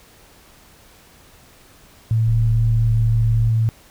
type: tone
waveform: sine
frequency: 112.4 Hz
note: A2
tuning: 37 cents sharp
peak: -14 dBFS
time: 2.11-3.69 s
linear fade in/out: 0 ms
type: linear sweep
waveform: sine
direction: up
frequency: 34.65 to 42.32 Hz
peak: -21 dBFS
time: 2.27-3.5 s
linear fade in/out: 10 ms
effects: pink hiss -49 dBFS RMS until 3.9 s